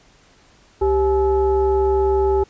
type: tone with frequency modulation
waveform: sine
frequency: 392 Hz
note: G4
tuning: in tune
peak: -14 dBFS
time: 0.81-2.44 s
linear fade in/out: 10 ms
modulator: 458 Hz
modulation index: 0.75
effects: pink hiss -53 dBFS RMS until 2.49 s + resampled to 16000 Hz